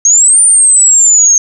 sine exponential two-way sweep, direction up then down, 6380 to 9200 to 6380 Hz, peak -3 dBFS, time 0.05-1.38 s, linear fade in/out 2 ms, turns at 0.41 s, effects none

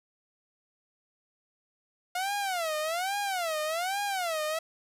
sawtooth tone with vibrato, 706 Hz, F5, 19 cents sharp, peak -25 dBFS, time 2.15-4.59 s, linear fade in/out 5 ms, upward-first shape sine, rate 1.2 Hz, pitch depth 250 cents each way, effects resampled to 32000 Hz + 9-bit

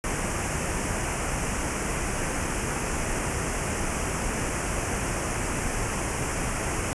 pink band-stop noise, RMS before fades -28 dBFS, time 0.04-6.93 s, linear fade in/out 0 ms, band 2800 to 5600 Hz, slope 48 dB/octave, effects resampled to 24000 Hz

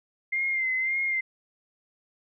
sine tone with vibrato, 2093 Hz, C7, in tune, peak -24 dBFS, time 0.32-1.21 s, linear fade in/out 10 ms, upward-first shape sine, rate 1.8 Hz, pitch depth 44 cents each way, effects none

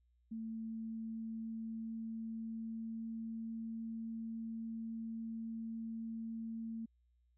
sine tone with pitch glide, 223.6 to 225.9 Hz, A3 to A3, +28 to +46 cents, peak -40 dBFS, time 0.31-6.86 s, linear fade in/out 10 ms, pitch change +18 cents, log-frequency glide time 0.53-3.77 s, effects added 60 Hz sine -70 dBFS peak until 7.37 s

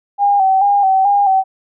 sine tone with vibrato, 787 Hz, G5, 7 cents sharp, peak -9 dBFS, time 0.18-1.44 s, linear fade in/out 50 ms, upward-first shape square, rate 2.3 Hz, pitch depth 48 cents each way, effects none

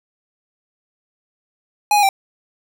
square tone with pitch steps, 833 / 823 / 782 Hz, G#5 / G#5 / G5, +5 / -16 / -4 cents, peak -12 dBFS, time 1.91-2.09 s, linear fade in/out 2 ms, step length 60 ms, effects none

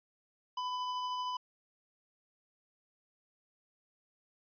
square tone with tremolo, 1000 Hz, B5, 21 cents sharp, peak -34 dBFS, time 0.57-1.37 s, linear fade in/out 5 ms, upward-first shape triangle, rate 13 Hz, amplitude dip 25%, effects resampled to 11025 Hz

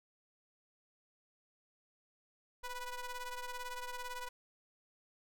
sawtooth ring-modulated tone, 493.9 Hz, B4, in tune, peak -34 dBFS, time 2.63-4.29 s, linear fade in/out 10 ms, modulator 485 Hz, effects none

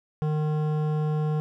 sine tone with hard clipping, 152.8 Hz, D#3, 31 cents flat, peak -25 dBFS, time 0.22-1.4 s, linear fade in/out 0 ms, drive 13 dB, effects none

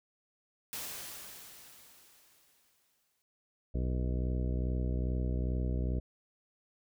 white noise with exponential decay, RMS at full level -39 dBFS, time 0.73-3.22 s, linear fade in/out 0 ms, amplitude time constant 540 ms
harmonic tone, 62.4 Hz, B1, 19 cents sharp, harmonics 1 / 2 / 3 / 4 / 5 / 6 / 7 / 8 / 10, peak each -31 / -37 / -41 / -43 / -45 / -47 / -48 / -49 / -51 dBFS, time 3.74-6 s, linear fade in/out 10 ms
effects none

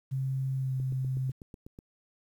sine tone with pitch glide, 133.2 to 130.91 Hz, C3 to C3, +31 to +1 cents, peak -28 dBFS, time 0.11-1.32 s, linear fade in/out 20 ms, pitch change -30 cents, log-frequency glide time 0.55-0.74 s
click train, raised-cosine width 3 ms, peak -32 dBFS, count 9, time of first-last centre 0.8-1.789 s, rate 8.09 Hz
effects 10-bit

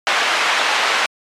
white band-pass noise, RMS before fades -17 dBFS, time 0.07-1.06 s, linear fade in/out 0 ms, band 670 to 2500 Hz, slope 12 dB/octave, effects low-pass 9000 Hz 12 dB/octave + MP3 96 kbps

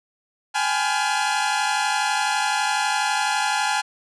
sawtooth tone cluster, 796 / 848 / 1009 / 1407 Hz, G5 / G#5 / B5 / F6, +26 / +36 / +37 / +12 cents, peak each -22 / -19 / -27 / -24 dBFS, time 0.54-3.82 s, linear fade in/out 20 ms, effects resampled to 22050 Hz

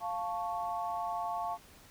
sine chord, F augmented, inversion none, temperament equal, 698.5 / 880 / 1108.7 Hz, F5 / A5 / C#6, 0 / 0 / 0 cents, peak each -36 / -37 / -39 dBFS, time 0-1.58 s, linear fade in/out 50 ms, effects pink hiss -57 dBFS RMS until 1.9 s

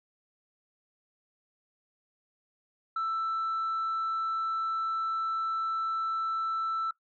sine tone, 1326 Hz, E6, 10 cents sharp, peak -26 dBFS, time 2.96-6.91 s, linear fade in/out 5 ms, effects noise-tail reverb RT60 0.1 s tail -17 dB re dry + tanh soft clip ceiling -26 dBFS

